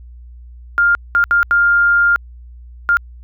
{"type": "tone bursts at uneven times", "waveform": "sine", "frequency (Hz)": 1403, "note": "F6", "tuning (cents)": 8, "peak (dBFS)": -9, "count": 5, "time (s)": [[0.78, 0.95], [1.15, 1.24], [1.31, 1.43], [1.51, 2.16], [2.89, 2.97]], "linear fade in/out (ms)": 0, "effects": ["added 60 Hz sine -34 dBFS peak until 3.23 s"]}